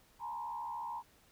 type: tone with frequency modulation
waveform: sine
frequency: 940 Hz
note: A#5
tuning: 14 cents sharp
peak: -38 dBFS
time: 0.19-1.03 s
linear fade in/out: 50 ms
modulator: 73.8 Hz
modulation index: 0.98
effects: pink hiss -66 dBFS RMS until 1.31 s